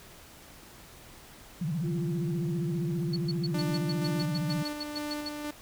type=tone with vibrato; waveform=sine; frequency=160.5 Hz; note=E3; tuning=46 cents flat; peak=-28 dBFS; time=1.61-4.63 s; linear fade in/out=5 ms; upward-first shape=sine; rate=15 Hz; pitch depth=220 cents each way
type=tone; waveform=sine; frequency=345.7 Hz; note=F4; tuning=18 cents flat; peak=-36 dBFS; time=1.83-4.23 s; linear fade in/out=20 ms
type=tone bursts; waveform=sine; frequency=4400 Hz; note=C#8; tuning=14 cents flat; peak=-33 dBFS; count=15; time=3.13-5.29 s; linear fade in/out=5 ms; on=32 ms; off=120 ms
type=tone with tremolo; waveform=sawtooth; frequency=296.7 Hz; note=D4; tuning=18 cents sharp; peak=-29 dBFS; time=3.54-5.51 s; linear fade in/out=5 ms; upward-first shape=square; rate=2.1 Hz; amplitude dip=30%
effects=pink hiss -51 dBFS RMS until 5.61 s